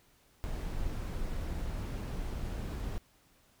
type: noise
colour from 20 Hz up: brown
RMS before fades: -36 dBFS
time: 0.44-2.98 s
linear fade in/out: 0 ms
effects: pink hiss -66 dBFS RMS until 3.6 s